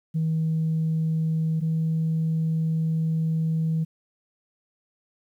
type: tone pair in turn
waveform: sine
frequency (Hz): 160 / 160.69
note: D#3 / E3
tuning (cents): +49 / -44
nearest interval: unison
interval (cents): 7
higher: second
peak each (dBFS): -20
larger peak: neither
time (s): 0.14-1.61 / 1.61-3.85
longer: second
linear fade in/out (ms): 20
effects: tanh soft clip ceiling -18 dBFS + 10-bit